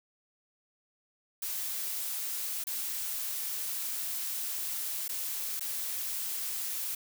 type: noise with dropouts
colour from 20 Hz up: blue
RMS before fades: -35 dBFS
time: 1.42-6.95 s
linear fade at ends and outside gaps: 5 ms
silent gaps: 2.64-2.669 / 5.081-5.091 / 5.596-5.607 s
effects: none